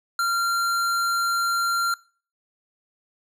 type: tone with tanh clipping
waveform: sine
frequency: 1380 Hz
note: F6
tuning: 21 cents flat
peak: -22 dBFS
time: 0.19-1.94 s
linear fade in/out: 2 ms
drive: 18 dB
effects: noise-tail reverb RT60 0.4 s tail -22 dB re dry